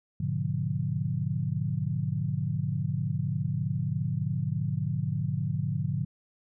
sine chord, G# diminished seventh, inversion none, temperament equal with one note detuned, 103.83 / 123.47 / 146.83 / 178.49 Hz, G#2 / B2 / D3 / F3, 0 / 0 / 0 / +38 cents, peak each -33 / -33 / -30 / -34 dBFS, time 0.2-6.05 s, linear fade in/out 5 ms, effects none

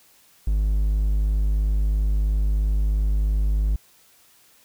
triangle tone, 51.5 Hz, G#1, 14 cents flat, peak -16 dBFS, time 0.47-3.76 s, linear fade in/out 5 ms, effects white hiss -56 dBFS RMS until 4.64 s

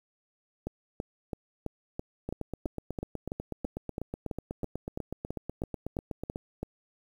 two click trains, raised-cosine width 2 ms, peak -21 / -20 dBFS, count 34 / 19, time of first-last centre 2.29-6.359 / 0.67-6.63 s, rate 8.11 / 3.02 Hz, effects 9-bit

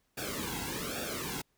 pink noise with flanger, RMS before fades -37 dBFS, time 0.17-1.42 s, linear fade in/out 10 ms, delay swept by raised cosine 0.98 to 1.69 ms, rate 1.2 Hz, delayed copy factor -0.95, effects pink hiss -75 dBFS RMS until 1.57 s

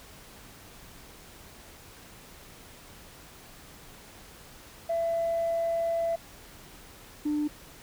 sine tone pair in turn, 669 / 298 Hz, E5 / D4, +25 / +25 cents, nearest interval octave + major second, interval 1400 cents, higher first, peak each -24 dBFS, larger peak neither, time 4.89-6.16 / 7.25-7.48 s, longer first, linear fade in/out 10 ms, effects tanh soft clip ceiling -22 dBFS + pink hiss -50 dBFS RMS until 7.82 s

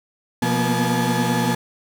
35% pulse tone cluster, 125.8 / 175.8 / 233.6 / 243.8 / 856 Hz, B2 / F3 / A#3 / B3 / A5, +32 / +12 / +4 / -22 / -48 cents, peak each -23 dBFS, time 0.42-1.55 s, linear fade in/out 5 ms, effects none

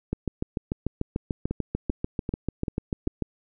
two click trains, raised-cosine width 3 ms, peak -15 / -13 dBFS, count 5 / 22, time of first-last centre 1.51-3.072 / 0.13-3.223 s, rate 2.56 / 6.79 Hz, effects none

